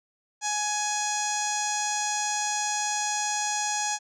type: tone with low-pass filter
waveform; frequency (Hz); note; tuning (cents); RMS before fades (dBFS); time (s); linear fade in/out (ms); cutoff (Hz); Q
sawtooth; 837; G#5; +13; -28; 0.41-3.99; 50; 6700; 7.1
effects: none